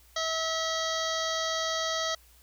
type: harmonic tone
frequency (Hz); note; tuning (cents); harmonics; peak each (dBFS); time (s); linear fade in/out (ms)
647; E5; -32; 1 / 2 / 3 / 5 / 6 / 7 / 8 / 9 / 10; -33 / -34 / -36 / -36 / -37 / -38 / -43 / -40 / -43; 0.16-2.15; 5
effects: added 60 Hz sine -58 dBFS peak until 2.42 s + white hiss -60 dBFS RMS until 2.42 s